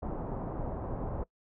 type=low-pass noise; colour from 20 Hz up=pink; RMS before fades=-36 dBFS; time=0.02-1.24 s; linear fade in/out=10 ms; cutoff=950 Hz; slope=24 dB/octave; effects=noise-tail reverb RT60 0.1 s tail -22 dB re dry